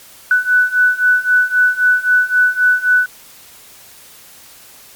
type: beating tone pair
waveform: sine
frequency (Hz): 1488 / 1491.8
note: F#6 / F#6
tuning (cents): +9 / +14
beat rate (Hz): 3.8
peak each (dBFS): -14 / -12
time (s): 0.31-3.06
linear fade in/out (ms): 2
effects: white hiss -41 dBFS RMS until 4.95 s + MP3 96 kbps